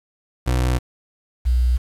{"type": "tone pair in turn", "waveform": ["30% pulse", "sine"], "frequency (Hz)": [62.5, 61.46], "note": ["B1", "B1"], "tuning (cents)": [21, -8], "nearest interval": "unison", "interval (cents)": 29, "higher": "first", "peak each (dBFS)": -14, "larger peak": "neither", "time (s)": [[0.46, 0.79], [1.45, 1.78]], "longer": "neither", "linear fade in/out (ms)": 20, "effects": ["resampled to 32000 Hz", "7-bit"]}